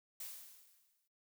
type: noise with exponential decay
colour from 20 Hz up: blue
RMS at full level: -44 dBFS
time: 0.2-1.08 s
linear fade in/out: 5 ms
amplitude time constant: 190 ms
effects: noise-tail reverb RT60 0.3 s tail -20 dB re dry